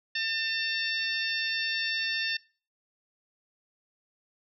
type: harmonic tone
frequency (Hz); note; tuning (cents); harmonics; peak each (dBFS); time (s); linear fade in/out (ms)
899; A5; +37; 2 / 3 / 4 / 5 / 6; -32 / -34 / -35 / -36 / -37; 0.15-2.37; 5
effects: noise-tail reverb RT60 0.4 s tail -23 dB re dry